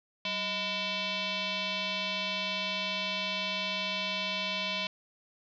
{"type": "tone with frequency modulation", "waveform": "sine", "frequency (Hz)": 190.2, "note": "F#3", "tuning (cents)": 48, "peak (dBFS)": -30, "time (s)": [0.25, 4.87], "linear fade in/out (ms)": 2, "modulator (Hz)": 821, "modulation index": 4.8, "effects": []}